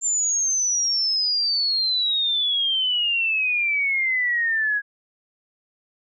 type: exponential sweep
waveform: sine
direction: down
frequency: 7310 to 1649 Hz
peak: -19 dBFS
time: 0.01-4.82 s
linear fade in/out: 50 ms
effects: none